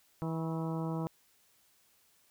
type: harmonic tone with a mistuned harmonic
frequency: 162.5 Hz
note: E3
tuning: 24 cents flat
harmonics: 1 / 2 / 3 / 4 / 5 / 6 / 7 / 8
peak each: -34 / -39 / -43 / -46 / -47 / -46 / -51 / -51 dBFS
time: 0.22-1.07 s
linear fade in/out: 0 ms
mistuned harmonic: 7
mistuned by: -58 cents
effects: white hiss -68 dBFS RMS until 2.3 s